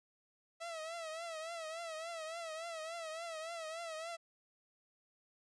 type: tone with vibrato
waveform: sawtooth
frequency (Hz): 654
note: E5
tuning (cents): -14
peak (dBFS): -38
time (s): 0.6-4.17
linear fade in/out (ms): 20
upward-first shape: triangle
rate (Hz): 3.5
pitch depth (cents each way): 95
effects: resampled to 22050 Hz